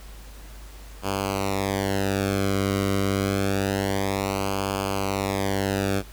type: tone with flanger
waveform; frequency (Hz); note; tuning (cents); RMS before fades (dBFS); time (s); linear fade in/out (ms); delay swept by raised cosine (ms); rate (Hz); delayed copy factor
sawtooth; 98; G2; 0; -25; 1.02-6.03; 50; 0.52 to 1.17; 0.27; -0.9
effects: added 50 Hz sine -40 dBFS peak until 6.12 s + pink hiss -48 dBFS RMS until 6.12 s